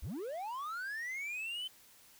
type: linear sweep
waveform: triangle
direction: up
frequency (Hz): 36.71 to 3085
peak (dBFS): -36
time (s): 0.02-1.68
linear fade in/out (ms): 10
effects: white hiss -61 dBFS RMS until 2.19 s